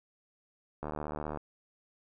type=click train; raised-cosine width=1 ms; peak=-23 dBFS; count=42; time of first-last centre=0.83-1.373 s; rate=75.5 Hz; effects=none